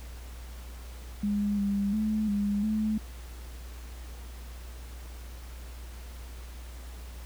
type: tone with pitch steps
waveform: sine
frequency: 205.1 / 200.6 / 215.4 / 203.8 / 215.8 Hz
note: G#3 / G3 / A3 / G#3 / A3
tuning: -21 / +40 / -37 / -32 / -33 cents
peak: -25 dBFS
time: 1.23-2.98 s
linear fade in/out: 5 ms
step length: 350 ms
effects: added 60 Hz sine -40 dBFS peak until 7.25 s + pink hiss -51 dBFS RMS until 7.25 s